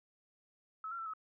sine tone with pitch steps, 1295 / 1372 / 1334 / 1284 Hz, E6 / F6 / E6 / E6, -31 / -31 / +20 / -46 cents, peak -39 dBFS, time 0.84-1.136 s, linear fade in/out 2 ms, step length 74 ms, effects none

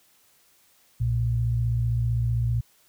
sine tone pair together, 61.03 / 116.54 Hz, B1 / A#2, -20 / 0 cents, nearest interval major seventh, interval 1120 cents, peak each -28 / -22 dBFS, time 1-2.61 s, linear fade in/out 10 ms, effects white hiss -61 dBFS RMS until 2.88 s

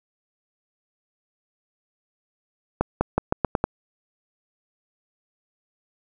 accelerating click train, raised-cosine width 1 ms, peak -5 dBFS, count 7, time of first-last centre 2.81-3.64 s, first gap 200 ms, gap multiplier 0.85, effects none

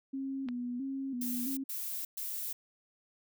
sine tone with vibrato, 257 Hz, C4, 31 cents flat, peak -34 dBFS, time 0.13-1.64 s, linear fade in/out 10 ms, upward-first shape square, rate 1.5 Hz, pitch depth 86 cents each way
click, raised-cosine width 0.3 ms, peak -29 dBFS, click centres 0.487 s
violet noise bursts, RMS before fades -38 dBFS, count 3, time 1.21-2.53 s, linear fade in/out 5 ms, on 360 ms, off 120 ms
effects none

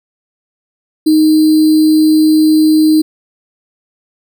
sine tone with sample-and-hold, 311.1 Hz, D#4, in tune, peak -5 dBFS, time 1.06-3.02 s, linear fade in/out 10 ms, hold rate 4410 Hz, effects none

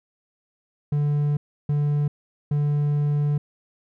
triangle tone bursts at uneven times, 146.4 Hz, D3, 5 cents flat, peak -17 dBFS, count 3, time 0.92-1.37 / 1.69-2.08 / 2.51-3.38 s, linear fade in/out 5 ms, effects none

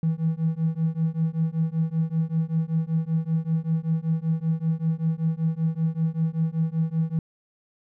triangle tone with tremolo, 161.9 Hz, E3, 31 cents flat, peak -14 dBFS, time 0.03-7.19 s, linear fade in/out 2 ms, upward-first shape triangle, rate 5.2 Hz, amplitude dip 100%, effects tanh soft clip ceiling -16 dBFS

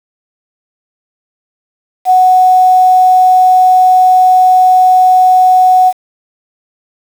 sine tone with quantisation, 740 Hz, F#5, in tune, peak -3 dBFS, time 2.05-5.93 s, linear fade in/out 50 ms, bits 5, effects none

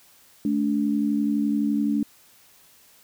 sine tone pair together, 216.2 / 288 Hz, A3 / D4, -30 / -34 cents, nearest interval perfect fourth, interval 496 cents, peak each -23 dBFS, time 0.45-2.03 s, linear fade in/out 2 ms, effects white hiss -55 dBFS RMS until 3.03 s

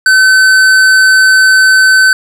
sine tone with hard clipping, 1526 Hz, G6, 47 cents flat, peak -5 dBFS, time 0.06-2.13 s, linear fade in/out 2 ms, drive 12 dB, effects none

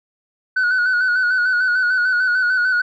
sine tone with vibrato, 1480 Hz, F#6, in tune, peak -12 dBFS, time 0.56-2.82 s, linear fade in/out 10 ms, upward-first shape square, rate 6.7 Hz, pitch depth 39 cents each way, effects tanh soft clip ceiling -13 dBFS

